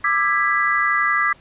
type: chord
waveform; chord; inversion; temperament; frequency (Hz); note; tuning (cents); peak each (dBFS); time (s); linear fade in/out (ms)
sine; E dominant seventh; third; just; 1186.7 / 1318.5 / 1648.1 / 1977.8; D6 / E6 / G#6 / B6; +18 / 0 / -14 / +2; -20 / -26 / -22 / -20; 0.04-1.33; 5
effects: pink hiss -50 dBFS RMS until 1.4 s + resampled to 8000 Hz